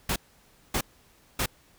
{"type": "noise bursts", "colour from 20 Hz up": "pink", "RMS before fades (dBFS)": -27, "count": 3, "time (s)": [0.09, 1.46], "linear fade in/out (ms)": 5, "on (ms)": 70, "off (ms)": 580, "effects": ["pink hiss -60 dBFS RMS until 1.78 s"]}